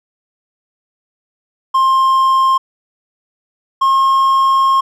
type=tone pair in turn; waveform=triangle; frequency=1059 / 1074.4 Hz; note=C6 / C6; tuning=+21 / +46 cents; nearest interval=unison; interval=25 cents; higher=second; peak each=-7 dBFS; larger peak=neither; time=1.74-2.58 / 3.81-4.81 s; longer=second; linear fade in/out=10 ms; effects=none